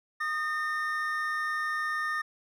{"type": "tone pair together", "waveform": "triangle", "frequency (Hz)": [1232, 1815.5], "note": ["D#6", "A#6"], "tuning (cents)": [-17, -46], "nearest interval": "perfect fifth", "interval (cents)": 671, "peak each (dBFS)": [-30, -29], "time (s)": [0.2, 2.22], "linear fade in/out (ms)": 10, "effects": []}